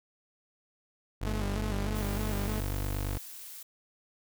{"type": "tone", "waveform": "25% pulse", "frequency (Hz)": 49, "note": "G1", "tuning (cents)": 0, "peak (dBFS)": -27, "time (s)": [1.21, 3.18], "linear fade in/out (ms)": 10}
{"type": "tone with vibrato", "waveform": "sawtooth", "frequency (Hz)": 206.8, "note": "G#3", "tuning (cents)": -7, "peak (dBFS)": -31, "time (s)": [1.26, 2.6], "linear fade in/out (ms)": 5, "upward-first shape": "square", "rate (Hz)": 3.3, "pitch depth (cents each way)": 59}
{"type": "noise", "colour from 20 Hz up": "blue", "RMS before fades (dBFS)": -45, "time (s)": [1.95, 3.63], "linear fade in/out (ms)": 5}
{"effects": []}